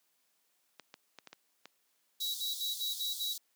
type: clicks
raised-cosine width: 0.2 ms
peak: -30 dBFS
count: 6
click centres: 0.797 / 0.941 / 1.187 / 1.273 / 1.33 / 1.656 s
type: high-pass noise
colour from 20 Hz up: pink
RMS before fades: -42 dBFS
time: 2.2-3.38 s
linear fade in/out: 5 ms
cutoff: 3500 Hz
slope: 96 dB/octave
type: tone bursts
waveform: square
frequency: 3895 Hz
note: B7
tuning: 25 cents flat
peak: -34 dBFS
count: 6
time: 2.2-3.34 s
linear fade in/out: 20 ms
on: 150 ms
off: 48 ms
effects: white hiss -75 dBFS RMS until 3.55 s + high-pass 200 Hz 12 dB/octave